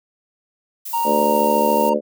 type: noise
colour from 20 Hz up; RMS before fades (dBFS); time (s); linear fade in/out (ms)
violet; -30; 0.85-1.9; 10
type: tone with pitch glide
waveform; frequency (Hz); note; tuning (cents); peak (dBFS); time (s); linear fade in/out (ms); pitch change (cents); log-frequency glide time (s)
triangle; 932.3 to 926.4; A#5 to A#5; 0 to -11; -16; 0.93-1.94; 10; -11; 1.15-1.42
type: harmonic tone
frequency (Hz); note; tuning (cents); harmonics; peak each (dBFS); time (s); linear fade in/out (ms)
73.9; D2; +11; 3 / 4 / 5 / 6 / 7 / 8; -23 / -27 / -26 / -25 / -21 / -21; 1.04-2.01; 50
effects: none